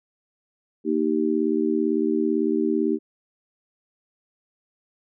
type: harmonic tone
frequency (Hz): 77.9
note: D#2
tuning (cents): +3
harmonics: 3 / 4 / 5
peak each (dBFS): -25 / -23 / -24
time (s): 0.84-2.99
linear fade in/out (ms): 50
effects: none